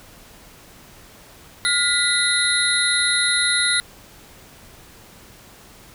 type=tone cluster; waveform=sine; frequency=1421 / 1984 / 3749 / 4069 / 10010 Hz; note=F6 / B6 / A#7 / C8 / D#9; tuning=+30 / +7 / +9 / -49 / +9 cents; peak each=-23 dBFS; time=1.65-3.8 s; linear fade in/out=0 ms; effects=pink hiss -46 dBFS RMS until 5.94 s